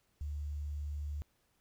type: tone with quantisation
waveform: sine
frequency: 73.42 Hz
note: D2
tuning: in tune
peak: -36 dBFS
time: 0.21-1.22 s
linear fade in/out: 0 ms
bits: 11
effects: pink hiss -75 dBFS RMS until 1.6 s